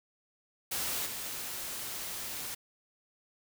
white noise with level steps, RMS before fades -34 / -39 dBFS, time 0.71-2.55 s, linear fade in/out 10 ms, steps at 1.05 s, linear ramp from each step 20 ms, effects none

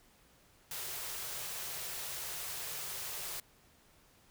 white band-stop noise, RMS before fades -41 dBFS, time 0.71-3.4 s, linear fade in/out 2 ms, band 180 to 340 Hz, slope 96 dB/octave, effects pink hiss -65 dBFS RMS until 4.3 s

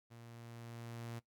sawtooth tone with level ramp, 117 Hz, A#2, 7 cents sharp, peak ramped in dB -50 to -39 dBFS, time 0.1-1.2 s, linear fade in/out 20 ms, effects noise-tail reverb RT60 0.1 s tail -17 dB re dry

